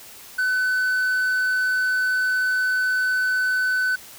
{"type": "tone", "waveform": "triangle", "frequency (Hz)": 1508, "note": "F#6", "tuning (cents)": 32, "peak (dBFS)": -17, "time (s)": [0.38, 3.96], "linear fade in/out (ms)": 10, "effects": ["white hiss -43 dBFS RMS until 4.18 s"]}